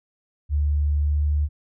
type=tone with pitch glide; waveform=sine; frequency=73.4 to 74 Hz; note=D2 to D2; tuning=0 to +14 cents; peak=-18 dBFS; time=0.49-1.49 s; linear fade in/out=50 ms; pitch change=+14 cents; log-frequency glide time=0.99-1.2 s; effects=none